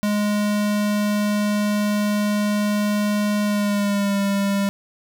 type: tone with pitch glide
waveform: square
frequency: 207.7 to 199.12 Hz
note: G#3 to G3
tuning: 0 to +27 cents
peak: -19 dBFS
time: 0.03-4.69 s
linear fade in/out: 0 ms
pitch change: -73 cents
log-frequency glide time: 3.44-4.2 s
effects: none